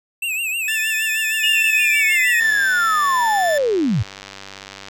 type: tone with vibrato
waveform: square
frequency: 2637 Hz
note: E7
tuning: in tune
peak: -21 dBFS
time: 0.22-2.4 s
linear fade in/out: 5 ms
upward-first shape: triangle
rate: 6.4 Hz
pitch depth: 120 cents each way
type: tone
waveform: 40% pulse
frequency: 1760 Hz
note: A6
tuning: in tune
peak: -21 dBFS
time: 0.68-3.58 s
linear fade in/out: 2 ms
type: linear sweep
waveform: sine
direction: down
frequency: 2886 to 84.3 Hz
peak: -15 dBFS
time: 1.43-4.03 s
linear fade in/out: 10 ms
type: click train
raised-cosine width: 0.2 ms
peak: -17 dBFS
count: 243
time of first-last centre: 2.41-4.884 s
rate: 97.8 Hz
effects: none